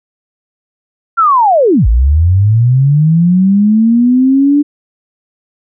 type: linear two-way sweep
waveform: sine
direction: down then up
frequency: 1397 to 51.91 to 294.4 Hz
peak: -5 dBFS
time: 1.17-4.63 s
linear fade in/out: 20 ms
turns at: 1.87 s
effects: none